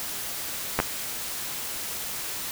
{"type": "clicks", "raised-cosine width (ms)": 0.5, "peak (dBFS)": -6, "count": 2, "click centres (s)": [0.79, 0.801], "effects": ["white hiss -33 dBFS RMS until 2.51 s"]}